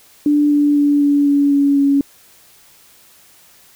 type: tone with pitch steps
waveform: sine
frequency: 293.7 / 291.3 / 289 / 286.7 / 284.4 / 282.1 / 279.8 Hz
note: D4 / D4 / D4 / D4 / C#4 / C#4 / C#4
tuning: 0 / -14 / -28 / -42 / +45 / +30 / +16 cents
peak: -10 dBFS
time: 0.26-2.01 s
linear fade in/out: 2 ms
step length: 250 ms
effects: white hiss -48 dBFS RMS until 3.75 s